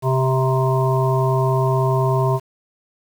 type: harmonic tone with a mistuned harmonic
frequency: 130.81 Hz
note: C3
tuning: in tune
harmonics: 1 / 3 / 5 / 7 / 8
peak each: -17 / -22 / -24 / -25 / -26 dBFS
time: 0.02-2.4 s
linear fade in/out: 50 ms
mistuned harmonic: 7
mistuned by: +39 cents
effects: 7-bit